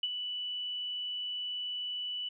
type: tone with ADSR envelope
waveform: sine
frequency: 2967 Hz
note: F#7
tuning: 4 cents sharp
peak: -27 dBFS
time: 0.03-2.29 s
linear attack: 4 ms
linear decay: 41 ms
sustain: -7 dB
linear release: 8 ms
effects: none